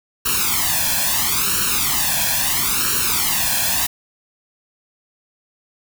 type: noise with flanger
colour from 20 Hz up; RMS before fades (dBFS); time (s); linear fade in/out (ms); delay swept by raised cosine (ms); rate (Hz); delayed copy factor
white; -19; 0.25-3.87; 10; 0.71 to 1.21; 0.75; +1
effects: none